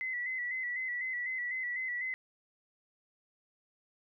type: tone with vibrato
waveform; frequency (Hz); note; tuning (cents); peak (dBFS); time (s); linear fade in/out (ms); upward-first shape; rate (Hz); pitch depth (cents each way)
sine; 1996; B6; +18; -33; 0.01-2.14; 0; square; 4; 42
effects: none